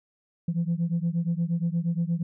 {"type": "beating tone pair", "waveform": "sine", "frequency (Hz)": [165.8, 174.3], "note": ["E3", "F3"], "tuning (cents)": [10, -3], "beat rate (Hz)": 8.5, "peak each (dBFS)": [-25, -26], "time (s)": [0.48, 2.23], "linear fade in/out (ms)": 5, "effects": ["tanh soft clip ceiling -19 dBFS"]}